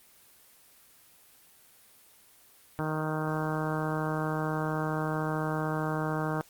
harmonic tone, 155.56 Hz, D#3, in tune, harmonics 1 / 2 / 3 / 4 / 5 / 6 / 7 / 8 / 9 / 10, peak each -32 / -35 / -37 / -38 / -39 / -40 / -40 / -41 / -42 / -42 dBFS, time 2.79-6.41 s, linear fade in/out 0 ms, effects white hiss -58 dBFS RMS until 6.49 s + Opus 24 kbps

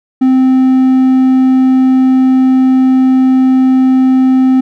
triangle tone, 260 Hz, C4, 11 cents flat, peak -3 dBFS, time 0.21-4.61 s, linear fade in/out 10 ms, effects none

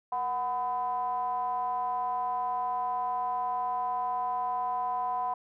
triangle ring-modulated tone, 132.1 Hz, C3, 17 cents sharp, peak -23 dBFS, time 0.12-5.34 s, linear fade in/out 5 ms, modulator 871 Hz, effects none

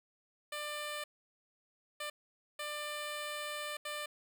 10% pulse tone bursts at uneven times, 595 Hz, D5, 22 cents sharp, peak -30 dBFS, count 4, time 0.52-1.04 / 2-2.1 / 2.59-3.77 / 3.85-4.06 s, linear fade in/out 5 ms, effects none

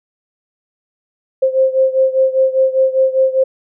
sine beating tone pair, 525 / 530 Hz, C5 / C5, +6 / +22 cents, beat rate 5 Hz, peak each -12 / -15 dBFS, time 1.42-3.44 s, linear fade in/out 10 ms, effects none

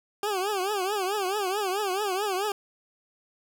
20% pulse tone with vibrato, 394.2 Hz, G4, 10 cents sharp, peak -21 dBFS, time 0.23-2.52 s, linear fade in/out 2 ms, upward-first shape triangle, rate 4.6 Hz, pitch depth 170 cents each way, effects none

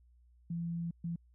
sine tone bursts at uneven times, 169.1 Hz, E3, 44 cents sharp, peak -34 dBFS, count 2, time 0.5-0.91 / 1.04-1.16 s, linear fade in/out 5 ms, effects added 60 Hz sine -61 dBFS peak until 1.34 s

